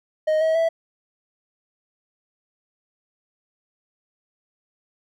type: tone with pitch steps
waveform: triangle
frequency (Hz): 622.3 / 639.8 / 657.8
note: D#5 / D#5 / E5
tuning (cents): 0 / +48 / -4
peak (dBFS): -15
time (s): 0.27-0.69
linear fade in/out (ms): 10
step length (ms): 140
effects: none